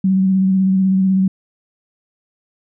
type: tone with vibrato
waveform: sine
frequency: 190 Hz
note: F#3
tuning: 46 cents sharp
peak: -11 dBFS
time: 0.04-1.28 s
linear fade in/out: 5 ms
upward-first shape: square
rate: 16 Hz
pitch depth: 19 cents each way
effects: none